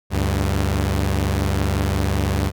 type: tone pair together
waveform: sawtooth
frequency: 72.26 / 98 Hz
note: D2 / G2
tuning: -27 / 0 cents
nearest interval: perfect fourth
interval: 527 cents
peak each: -17 dBFS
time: 0.1-2.52 s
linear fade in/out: 50 ms
effects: none